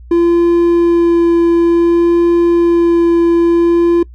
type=tone with vibrato; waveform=triangle; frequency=341 Hz; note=F4; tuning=41 cents flat; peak=-5 dBFS; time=0.11-4.03 s; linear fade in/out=5 ms; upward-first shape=sine; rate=0.56 Hz; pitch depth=10 cents each way; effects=noise-tail reverb RT60 0.1 s tail -23 dB re dry + added 60 Hz sine -32 dBFS peak until 4.14 s